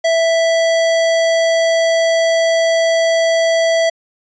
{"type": "tone", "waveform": "square", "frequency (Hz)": 659.3, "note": "E5", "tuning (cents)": 0, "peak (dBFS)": -12, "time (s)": [0.04, 3.9], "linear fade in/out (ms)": 10, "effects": ["resampled to 16000 Hz"]}